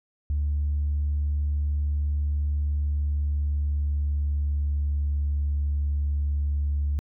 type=tone with pitch glide; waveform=sine; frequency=73.1 to 72.18 Hz; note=D2 to D2; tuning=-7 to -29 cents; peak=-21 dBFS; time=0.3-6.99 s; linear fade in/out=0 ms; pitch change=-22 cents; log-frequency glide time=2.56-5.2 s; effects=tanh soft clip ceiling -19 dBFS